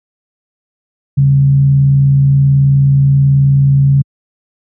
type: tone with frequency modulation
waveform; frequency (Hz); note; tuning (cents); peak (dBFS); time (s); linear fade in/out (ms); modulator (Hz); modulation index
sine; 138.59; C#3; 0; -5; 1.17-4.02; 10; 58.7; 0.24
effects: high-pass 80 Hz 12 dB/octave